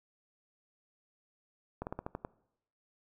slowing click train, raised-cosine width 1 ms, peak -23 dBFS, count 7, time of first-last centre 1.82-2.249 s, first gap 49 ms, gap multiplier 1.15, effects noise-tail reverb RT60 0.8 s tail -22 dB re dry

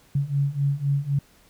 sine beating tone pair, 138.59 / 142.49 Hz, C#3 / C#3, 0 / +48 cents, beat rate 3.9 Hz, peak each -25 / -23 dBFS, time 0.15-1.19 s, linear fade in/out 5 ms, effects pink hiss -57 dBFS RMS until 1.49 s

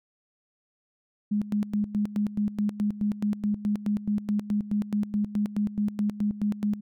sine tone with tremolo, 207.7 Hz, G#3, in tune, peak -22 dBFS, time 1.31-6.81 s, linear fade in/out 10 ms, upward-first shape square, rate 4.7 Hz, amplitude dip 80%, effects none

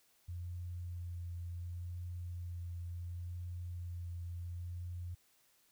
sine tone with vibrato, 87.31 Hz, F2, in tune, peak -40 dBFS, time 0.28-5.15 s, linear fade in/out 10 ms, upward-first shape triangle, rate 0.7 Hz, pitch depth 18 cents each way, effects white hiss -71 dBFS RMS until 5.71 s

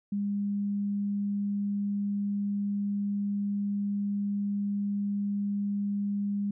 sine tone, 202.4 Hz, G#3, 44 cents flat, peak -27 dBFS, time 0.12-6.51 s, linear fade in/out 5 ms, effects none

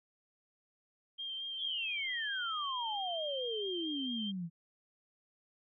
sine tone with vibrato, 3176 Hz, G7, 22 cents sharp, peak -38 dBFS, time 1.18-4.32 s, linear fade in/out 20 ms, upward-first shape sine, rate 4.5 Hz, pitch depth 23 cents each way
sine exponential sweep, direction down, 3500 to 161.6 Hz, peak -36 dBFS, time 1.58-4.5 s, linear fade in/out 50 ms
effects none

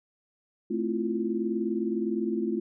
sine chord, F major seventh, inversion first, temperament equal, 220 / 261.6 / 329.6 / 349.2 Hz, A3 / C4 / E4 / F4, 0 / 0 / 0 / 0 cents, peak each -30 / -35 / -33 / -30 dBFS, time 0.7-2.6 s, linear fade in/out 10 ms, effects none

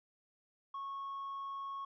triangle tone with tanh clipping, 1100 Hz, C#6, 14 cents flat, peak -40 dBFS, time 0.74-1.85 s, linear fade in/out 5 ms, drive 6 dB, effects none

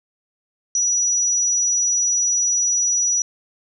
sine tone, 5860 Hz, F#8, 18 cents flat, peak -16 dBFS, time 0.75-3.22 s, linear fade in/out 2 ms, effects none

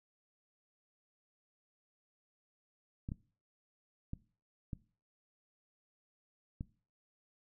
clicks, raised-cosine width 5 ms, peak -27 dBFS, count 5, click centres 3.089 / 3.119 / 4.134 / 4.732 / 6.609 s, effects noise-tail reverb RT60 0.4 s tail -20 dB re dry

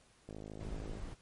click train, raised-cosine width 2 ms, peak -33 dBFS, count 37, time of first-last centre 0.29-0.972 s, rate 52.8 Hz
brown noise, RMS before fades -43 dBFS, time 0.59-1.15 s, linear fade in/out 20 ms
effects pink hiss -66 dBFS RMS until 1.21 s + MP3 48 kbps

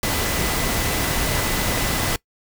sine tone in noise, 2000 Hz, B6, 21 cents sharp, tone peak -33 dBFS, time 0.03-2.16 s, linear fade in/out 2 ms, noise pink, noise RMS -22 dBFS, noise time 0.03-2.16 s, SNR -14 dB, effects noise-tail reverb RT60 0.1 s tail -22 dB re dry

